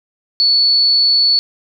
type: tone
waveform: sine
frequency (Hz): 4435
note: C#8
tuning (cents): 0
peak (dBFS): -9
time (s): 0.4-1.39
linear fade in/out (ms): 0
effects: none